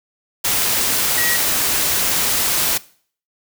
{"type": "tone in noise", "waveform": "sine", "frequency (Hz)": 1912, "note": "A#6", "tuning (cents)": 43, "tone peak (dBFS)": -20, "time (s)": [1.17, 1.37], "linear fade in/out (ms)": 10, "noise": "white", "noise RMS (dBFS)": -18, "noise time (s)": [0.44, 2.78], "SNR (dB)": -5, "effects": ["noise-tail reverb RT60 0.5 s tail -20 dB re dry"]}